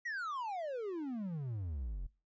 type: exponential sweep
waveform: triangle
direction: down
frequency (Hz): 1971 to 40.13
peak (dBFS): -35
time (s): 0.05-2.07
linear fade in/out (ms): 10
effects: noise-tail reverb RT60 0.3 s tail -21 dB re dry + resampled to 16000 Hz